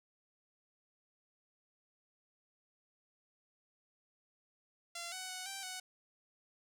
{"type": "tone with pitch steps", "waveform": "5% pulse", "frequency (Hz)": [686, 746, 740, 781, 742], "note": ["F5", "F#5", "F#5", "G5", "F#5"], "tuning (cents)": [-31, 14, 0, -7, 5], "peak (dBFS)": -30, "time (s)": [4.95, 5.8], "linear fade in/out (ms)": 5, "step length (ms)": 170, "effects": []}